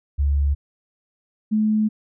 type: tone pair in turn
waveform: sine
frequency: 71 / 215 Hz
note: C#2 / A3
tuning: +42 / -40 cents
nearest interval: octave + perfect fifth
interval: 1918 cents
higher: second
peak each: -16 dBFS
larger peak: neither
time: 0.18-0.55 / 1.51-1.89 s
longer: second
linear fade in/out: 20 ms
effects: none